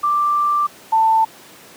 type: tone pair in turn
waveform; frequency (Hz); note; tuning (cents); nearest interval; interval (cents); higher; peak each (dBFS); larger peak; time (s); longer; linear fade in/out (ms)
sine; 1178 / 889.9; D6 / A5; +5 / +19; perfect fourth; 486; first; -14 / -11; second; 0.03-0.67 / 0.92-1.25; first; 10
effects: pink hiss -42 dBFS RMS until 1.76 s + high-pass 200 Hz 12 dB/octave